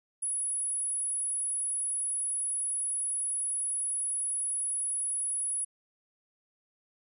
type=tone; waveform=sine; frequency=10210 Hz; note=D#9; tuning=44 cents sharp; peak=-29 dBFS; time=0.22-5.65 s; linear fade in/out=10 ms; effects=none